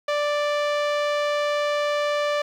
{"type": "tone", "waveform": "sawtooth", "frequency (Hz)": 587.3, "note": "D5", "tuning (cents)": 0, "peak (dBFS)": -17, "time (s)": [0.08, 2.42], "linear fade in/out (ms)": 5, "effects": ["low-pass 4000 Hz 12 dB/octave", "9-bit"]}